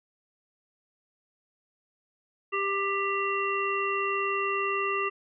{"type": "harmonic tone with a mistuned harmonic", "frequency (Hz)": 395.2, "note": "G4", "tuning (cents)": 14, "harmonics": [1, 3, 5, 7], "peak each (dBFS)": [-31, -29, -35, -32], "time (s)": [2.52, 5.1], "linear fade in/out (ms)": 20, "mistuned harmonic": 7, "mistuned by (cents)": -16, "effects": []}